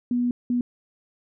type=tone bursts at uneven times; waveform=sine; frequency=243.8 Hz; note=B3; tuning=22 cents flat; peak=-20 dBFS; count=2; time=0.11-0.31 / 0.5-0.61 s; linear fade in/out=2 ms; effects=none